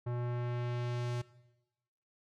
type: tone with low-pass filter sweep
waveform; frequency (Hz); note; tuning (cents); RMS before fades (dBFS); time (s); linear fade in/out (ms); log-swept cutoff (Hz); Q
square; 121.3; B2; -31; -36; 0.06-1.22; 10; 1100 to 7700; 0.77
effects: noise-tail reverb RT60 1.0 s tail -18 dB re dry